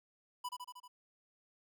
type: tone with echo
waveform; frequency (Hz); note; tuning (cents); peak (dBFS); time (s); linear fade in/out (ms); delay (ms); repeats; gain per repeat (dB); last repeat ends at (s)
square; 990; B5; +4; -38; 0.44-0.49; 10; 78; 5; -3; 0.88
effects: none